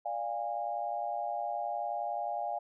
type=chord; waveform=sine; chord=D diminished; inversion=none; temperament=equal with one note detuned; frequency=587.3 / 698.5 / 817.8 Hz; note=D5 / F5 / Ab5; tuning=0 / 0 / -27 cents; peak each=-40 / -35 / -36 dBFS; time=0.05-2.59 s; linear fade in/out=10 ms; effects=none